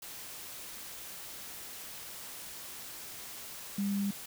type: tone in noise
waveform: sine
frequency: 200.2 Hz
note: G3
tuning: 37 cents sharp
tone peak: -29 dBFS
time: 3.78-4.11 s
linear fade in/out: 5 ms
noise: white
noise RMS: -45 dBFS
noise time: 0.02-4.26 s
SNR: +13 dB
effects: none